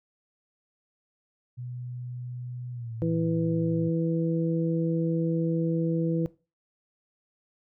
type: tone with pitch glide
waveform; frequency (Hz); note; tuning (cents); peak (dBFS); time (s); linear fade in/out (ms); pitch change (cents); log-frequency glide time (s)
sine; 123.47 to 113.22; B2 to A2; 0 to +50; -34; 1.57-3.9; 20; -150; 2.72-2.94
type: harmonic tone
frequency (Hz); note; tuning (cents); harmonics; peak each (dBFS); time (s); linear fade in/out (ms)
164.81; E3; 0; 1 / 2 / 3; -26 / -29 / -31; 3.02-6.26; 0
effects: noise-tail reverb RT60 0.3 s tail -19 dB re dry